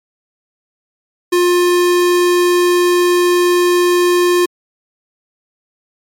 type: tone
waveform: square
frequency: 354 Hz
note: F4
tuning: 23 cents sharp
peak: -10 dBFS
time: 1.32-4.46 s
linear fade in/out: 10 ms
effects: MP3 64 kbps